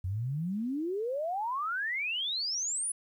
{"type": "exponential sweep", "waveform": "sine", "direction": "up", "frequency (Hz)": [87.31, 10250], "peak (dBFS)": -30, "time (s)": [0.04, 2.92], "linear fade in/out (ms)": 5, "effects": ["11-bit"]}